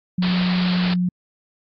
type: tone with pitch glide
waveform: sine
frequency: 180.7 to 179.45 Hz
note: F#3 to F3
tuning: -41 to +47 cents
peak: -17 dBFS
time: 0.18-1.09 s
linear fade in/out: 5 ms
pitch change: -12 cents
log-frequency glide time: 0.5-0.93 s
type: low-pass noise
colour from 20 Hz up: white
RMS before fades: -28 dBFS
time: 0.22-0.94 s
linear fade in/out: 5 ms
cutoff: 4700 Hz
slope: 96 dB/octave
effects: AAC 64 kbps